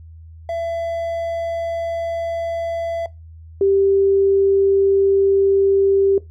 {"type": "tone pair in turn", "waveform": ["triangle", "sine"], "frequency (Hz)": [670, 392.4], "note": ["E5", "G4"], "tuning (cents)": [28, 2], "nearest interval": "major sixth", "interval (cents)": 926, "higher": "first", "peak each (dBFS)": [-19, -12], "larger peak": "second", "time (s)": [[0.49, 3.06], [3.61, 6.18]], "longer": "neither", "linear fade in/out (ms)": 2, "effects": ["noise-tail reverb RT60 0.2 s tail -19 dB re dry", "added 81 Hz sine -37 dBFS peak until 6.3 s"]}